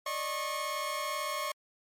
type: tone cluster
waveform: sawtooth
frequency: 581 / 619 / 1089 Hz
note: D5 / D#5 / C#6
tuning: -19 / -9 / -31 cents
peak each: -36 / -36 / -30 dBFS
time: 0.06-1.52 s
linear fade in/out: 5 ms
effects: MP3 64 kbps